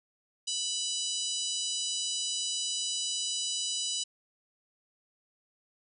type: harmonic tone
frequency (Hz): 987.8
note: B5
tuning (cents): 0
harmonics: 3 / 4 / 5 / 6 / 7 / 8 / 9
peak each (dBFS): -36 / -37 / -38 / -39 / -39 / -40 / -41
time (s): 0.47-4.04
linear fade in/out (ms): 10
effects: none